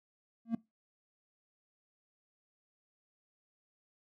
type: tone with exponential growth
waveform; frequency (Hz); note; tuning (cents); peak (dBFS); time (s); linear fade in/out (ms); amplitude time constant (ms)
triangle; 229.1; A#3; -30; -23; 0.45-0.55; 5; 21
effects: noise-tail reverb RT60 0.2 s tail -21 dB re dry